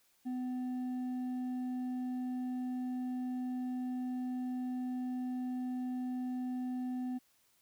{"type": "tone with hard clipping", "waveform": "sine", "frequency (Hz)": 251.9, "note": "B3", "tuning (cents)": 34, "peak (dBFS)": -36, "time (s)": [0.25, 7.19], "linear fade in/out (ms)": 20, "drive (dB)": 4, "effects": ["white hiss -71 dBFS RMS until 7.61 s"]}